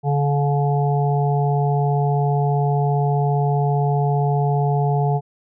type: harmonic tone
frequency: 142.9 Hz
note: D3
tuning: 47 cents flat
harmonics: 1 / 3 / 5 / 6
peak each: -17 / -25 / -24 / -28 dBFS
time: 0.03-5.21 s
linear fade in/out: 50 ms
effects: none